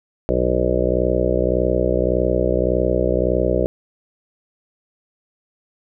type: harmonic tone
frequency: 61.74 Hz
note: B1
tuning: in tune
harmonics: 1 / 2 / 3 / 5 / 6 / 7 / 8 / 9 / 10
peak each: -23 / -28 / -26 / -26 / -23 / -26 / -23 / -23 / -25 dBFS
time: 0.29-3.66 s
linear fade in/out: 0 ms
effects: none